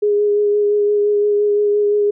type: tone with vibrato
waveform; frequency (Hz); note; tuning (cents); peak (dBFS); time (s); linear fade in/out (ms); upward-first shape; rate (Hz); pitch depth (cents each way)
sine; 413.5; G#4; -8; -12; 0.02-2.11; 10; sine; 5.8; 15
effects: none